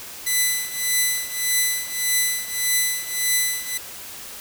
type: tone with tremolo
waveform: 5% pulse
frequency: 2000 Hz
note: B6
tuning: 21 cents sharp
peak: -6 dBFS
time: 0.26-3.78 s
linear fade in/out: 10 ms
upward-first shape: triangle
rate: 1.7 Hz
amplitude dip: 85%
effects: white hiss -37 dBFS RMS until 4.4 s